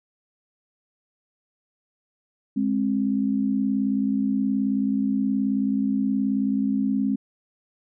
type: tone pair together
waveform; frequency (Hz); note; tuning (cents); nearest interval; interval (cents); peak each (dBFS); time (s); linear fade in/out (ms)
sine; 207.5 / 266.3; G#3 / C4; -1 / +31; major third; 432; -23; 2.56-7.16; 10
effects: none